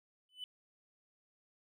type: tone with exponential growth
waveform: triangle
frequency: 3002 Hz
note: F#7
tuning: 24 cents sharp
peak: -35 dBFS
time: 0.29-0.44 s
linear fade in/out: 1 ms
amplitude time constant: 31 ms
effects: tanh soft clip ceiling -35 dBFS